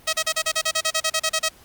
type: tone bursts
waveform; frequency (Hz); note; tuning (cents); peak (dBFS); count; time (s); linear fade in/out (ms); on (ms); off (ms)
5% pulse; 638; D#5; +43; -8; 15; 0.07-1.489; 10; 61; 36
effects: pink hiss -51 dBFS RMS until 1.64 s + Opus 32 kbps